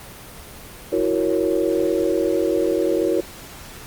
sine chord, F# dominant seventh, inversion third, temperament equal, 329.6 / 370 / 466.2 / 554.4 Hz, E4 / F#4 / A#4 / C#5, 0 / 0 / 0 / 0 cents, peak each -22 / -22 / -23 / -24 dBFS, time 0.92-3.21 s, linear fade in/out 10 ms, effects pink hiss -39 dBFS RMS until 3.86 s + Opus 24 kbps

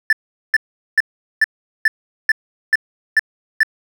triangle tone bursts, 1760 Hz, A6, in tune, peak -7 dBFS, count 9, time 0.1-3.632 s, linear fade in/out 2 ms, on 28 ms, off 410 ms, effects none

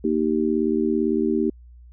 sine chord, Eb major, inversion second, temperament just, 233.3 / 311.1 / 388.9 Hz, Bb3 / Eb4 / G4, +2 / 0 / -14 cents, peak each -23 dBFS, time 0.04-1.5 s, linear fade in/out 5 ms, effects added 60 Hz sine -43 dBFS peak until 1.92 s

